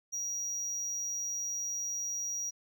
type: tone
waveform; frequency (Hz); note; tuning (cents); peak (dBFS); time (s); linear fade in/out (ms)
triangle; 5750; F8; +50; -32; 0.12-2.51; 20
effects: none